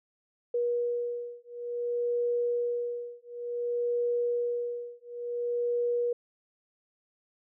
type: beating tone pair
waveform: sine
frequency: 480 / 480.56 Hz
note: B4 / B4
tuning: -49 / -47 cents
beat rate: 0.56 Hz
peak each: -31 dBFS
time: 0.54-6.13 s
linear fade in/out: 5 ms
effects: none